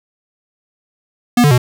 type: tone with pitch steps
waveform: square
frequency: 242.1 / 146.7 / 123.8 Hz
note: B3 / D3 / B2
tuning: -34 / -2 / +5 cents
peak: -8 dBFS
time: 1.37-1.58 s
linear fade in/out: 5 ms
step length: 70 ms
effects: none